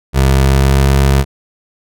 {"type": "tone with pitch glide", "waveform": "25% pulse", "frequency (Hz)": [67, 68.17], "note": ["C2", "C#2"], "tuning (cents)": [42, -28], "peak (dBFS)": -4, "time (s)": [0.13, 1.25], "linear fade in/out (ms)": 50, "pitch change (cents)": 30, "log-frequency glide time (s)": [0.35, 0.86], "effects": []}